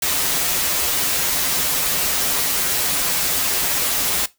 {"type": "noise with comb filter", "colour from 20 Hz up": "white", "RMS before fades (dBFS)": -20, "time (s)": [0.02, 4.26], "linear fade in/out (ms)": 5, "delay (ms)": 9.1, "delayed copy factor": -0.7, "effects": ["noise-tail reverb RT60 0.2 s tail -18 dB re dry"]}